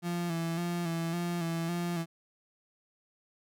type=tone with vibrato; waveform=35% pulse; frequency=169.7 Hz; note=F3; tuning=49 cents flat; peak=-29 dBFS; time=0.02-2.06 s; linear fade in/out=50 ms; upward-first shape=square; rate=1.8 Hz; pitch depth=37 cents each way; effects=none